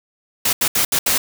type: noise bursts at uneven times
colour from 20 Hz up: white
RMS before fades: -17 dBFS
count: 5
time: 0.45-0.53 / 0.61-0.68 / 0.75-0.85 / 0.92-0.99 / 1.06-1.18 s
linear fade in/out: 5 ms
effects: none